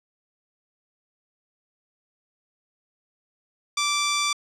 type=tone; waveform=10% pulse; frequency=1170 Hz; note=D6; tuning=7 cents flat; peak=-13 dBFS; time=3.77-4.33 s; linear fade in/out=5 ms; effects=low-pass 9000 Hz 12 dB/octave